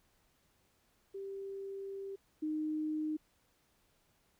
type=tone pair in turn; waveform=sine; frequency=392 / 308.4 Hz; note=G4 / D#4; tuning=0 / -15 cents; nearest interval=major third; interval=415 cents; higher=first; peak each=-40 / -33 dBFS; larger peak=second; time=1.14-2.16 / 2.42-3.17 s; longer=first; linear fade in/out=10 ms; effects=pink hiss -73 dBFS RMS until 4.39 s